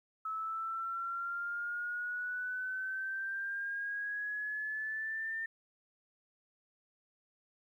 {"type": "exponential sweep", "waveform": "sine", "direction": "up", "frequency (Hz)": [1296, 1809], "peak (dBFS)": -35, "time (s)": [0.25, 5.46], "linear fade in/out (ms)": 5, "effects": ["12-bit"]}